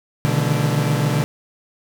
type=tone cluster; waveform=40% pulse; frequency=123.2 / 146.1 / 153.6 / 168.3 / 212.2 Hz; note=B2 / D3 / D#3 / E3 / G#3; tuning=-4 / -9 / -22 / +36 / +38 cents; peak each=-21 / -19 / -25 / -27 / -27 dBFS; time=0.25-1.24 s; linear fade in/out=0 ms; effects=none